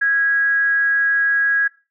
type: tone with frequency modulation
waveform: sine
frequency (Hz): 1651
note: G#6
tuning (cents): -11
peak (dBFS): -14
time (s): 0.01-1.68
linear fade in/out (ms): 10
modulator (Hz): 298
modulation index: 0.2
effects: noise-tail reverb RT60 0.3 s tail -19 dB re dry

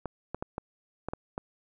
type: clicks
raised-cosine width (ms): 1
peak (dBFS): -19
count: 7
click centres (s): 0.057 / 0.346 / 0.425 / 0.581 / 1.086 / 1.135 / 1.379
effects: none

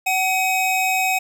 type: tone pair together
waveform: square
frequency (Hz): 753 / 2535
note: F#5 / D#7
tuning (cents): +30 / +32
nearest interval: octave + major sixth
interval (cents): 2102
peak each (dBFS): -21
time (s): 0.06-1.19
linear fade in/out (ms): 10
effects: none

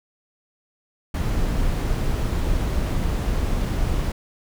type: noise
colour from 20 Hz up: brown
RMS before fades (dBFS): -22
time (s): 1.14-4.12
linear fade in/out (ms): 5
effects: none

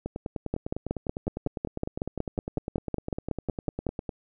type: two click trains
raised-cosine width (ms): 2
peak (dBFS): -14 / -18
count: 19 / 41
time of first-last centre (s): 0.54-3.867 / 0.06-4.092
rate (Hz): 5.41 / 9.92
effects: none

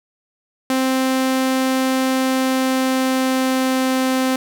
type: tone with pitch glide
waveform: sawtooth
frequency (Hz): 261.6 to 260.1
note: C4 to C4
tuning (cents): 0 to -10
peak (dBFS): -12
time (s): 0.7-4.36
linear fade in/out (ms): 2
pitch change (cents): -10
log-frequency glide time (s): 2.11-4.14
effects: none

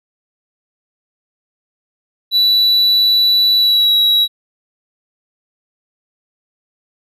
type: tone with pitch glide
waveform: triangle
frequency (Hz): 3951 to 3879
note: B7 to B7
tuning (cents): 0 to -32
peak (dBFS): -8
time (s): 2.31-4.28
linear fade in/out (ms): 50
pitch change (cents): -32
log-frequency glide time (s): 3.57-3.93
effects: none

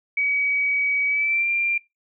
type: tone with pitch glide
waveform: sine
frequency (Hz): 2269 to 2379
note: C#7 to D7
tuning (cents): +40 to +22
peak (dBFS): -19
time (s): 0.17-1.78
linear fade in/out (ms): 5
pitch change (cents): +82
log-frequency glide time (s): 1.07-1.49
effects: noise-tail reverb RT60 0.2 s tail -21 dB re dry

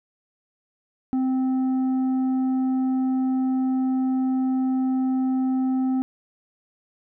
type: tone with tanh clipping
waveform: triangle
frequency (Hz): 260.1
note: C4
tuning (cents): -10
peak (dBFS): -21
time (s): 1.13-6.02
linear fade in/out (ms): 0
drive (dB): 10
effects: none

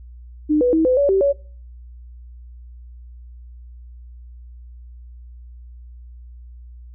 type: tone with pitch steps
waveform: sine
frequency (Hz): 302.5 / 493 / 321.4 / 508 / 567 / 386.8 / 562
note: D#4 / B4 / E4 / B4 / C#5 / G4 / C#5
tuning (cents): -49 / -3 / -44 / +49 / +39 / -23 / +24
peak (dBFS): -13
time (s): 0.49-1.33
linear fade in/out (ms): 20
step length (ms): 120
effects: noise-tail reverb RT60 0.5 s tail -24 dB re dry + added 60 Hz sine -37 dBFS peak until 6.94 s

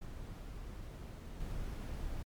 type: noise with level steps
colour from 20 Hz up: brown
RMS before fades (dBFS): -45 / -41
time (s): 0.01-2.23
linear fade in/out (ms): 10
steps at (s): 1.4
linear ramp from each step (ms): 5
effects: MP3 96 kbps

